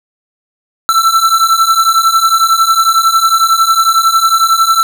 square beating tone pair, 1329 / 1340 Hz, E6 / E6, +14 / +28 cents, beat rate 11 Hz, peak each -12 / -10 dBFS, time 0.89-4.83 s, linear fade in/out 0 ms, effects none

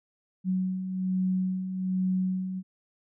sine beating tone pair, 185 / 186.2 Hz, F#3 / F#3, 0 / +11 cents, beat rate 1.2 Hz, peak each -34 / -26 dBFS, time 0.44-2.63 s, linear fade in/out 50 ms, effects none

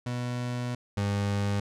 30% pulse tone pair in turn, 122.7 / 101.11 Hz, B2 / G#2, -11 / -46 cents, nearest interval minor third, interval 335 cents, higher first, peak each -27 / -23 dBFS, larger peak second, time 0.06-0.75 / 0.97-1.6 s, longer first, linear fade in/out 5 ms, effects low-pass 8000 Hz 12 dB/octave

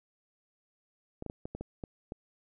clicks, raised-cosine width 2 ms, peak -25 dBFS, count 8, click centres 1.224 / 1.263 / 1.299 / 1.455 / 1.55 / 1.61 / 1.838 / 2.121 s, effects none

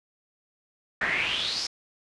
brown noise with band-pass filter sweep, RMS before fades -28 dBFS, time 1.01-1.67 s, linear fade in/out 5 ms, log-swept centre 1700 to 5500 Hz, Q 6.2, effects resampled to 24000 Hz

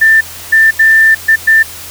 sine tone bursts at uneven times, 1782 Hz, A6, 22 cents sharp, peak -3 dBFS, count 5, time 0.01-0.21 / 0.52-0.71 / 0.79-1.15 / 1.28-1.36 / 1.47-1.63 s, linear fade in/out 10 ms, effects added 85 Hz sine -38 dBFS peak until 1.9 s + white hiss -28 dBFS RMS until 1.9 s

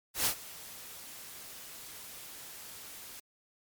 white noise with ADSR envelope, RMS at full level -27 dBFS, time 0.14-3.2 s, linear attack 120 ms, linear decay 83 ms, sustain -20 dB, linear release 6 ms, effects MP3 96 kbps

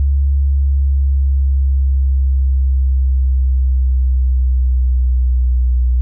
sine tone with pitch glide, 69.3 to 61.74 Hz, C#2 to B1, 0 to 0 cents, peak -10 dBFS, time 0-6.01 s, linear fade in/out 0 ms, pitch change -200 cents, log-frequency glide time 0.36-5.82 s, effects none

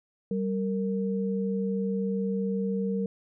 sine tone pair together, 193.99 / 461.4 Hz, G3 / A#4, -18 / -18 cents, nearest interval octave + minor third, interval 1500 cents, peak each -27 / -31 dBFS, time 0.31-3.06 s, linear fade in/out 2 ms, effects none

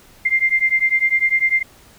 sine beating tone pair, 2093 / 2103 Hz, C7 / C7, 0 / +8 cents, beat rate 10 Hz, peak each -17 dBFS, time 0.25-1.63 s, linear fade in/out 10 ms, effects pink hiss -48 dBFS RMS until 1.98 s

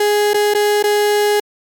35% pulse tone with dropouts, 415.3 Hz, G#4, in tune, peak -10 dBFS, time 0-1.4 s, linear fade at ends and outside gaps 5 ms, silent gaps 0.335-0.342 / 0.539-0.547 / 0.827-0.838 s, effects MP3 96 kbps

